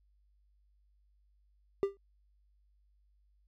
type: tone with exponential decay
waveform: triangle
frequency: 396.4 Hz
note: G4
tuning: 19 cents sharp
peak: -21 dBFS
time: 1.83-1.97 s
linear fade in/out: 0 ms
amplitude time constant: 29 ms
effects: added 50 Hz sine -66 dBFS peak until 3.47 s